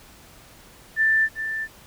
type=tone with echo; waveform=sine; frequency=1772 Hz; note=A6; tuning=12 cents sharp; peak=-16 dBFS; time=0.96-1.29 s; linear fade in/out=50 ms; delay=390 ms; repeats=1; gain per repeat=-9 dB; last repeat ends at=1.68 s; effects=pink hiss -49 dBFS RMS until 1.86 s